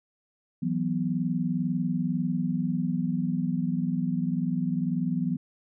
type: chord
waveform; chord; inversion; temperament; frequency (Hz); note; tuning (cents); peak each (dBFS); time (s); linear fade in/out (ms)
sine; E suspended second; none; equal; 164.81 / 185 / 246.9; E3 / F#3 / B3; 0 / 0 / 0; -29; 0.62-5.37; 10
effects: none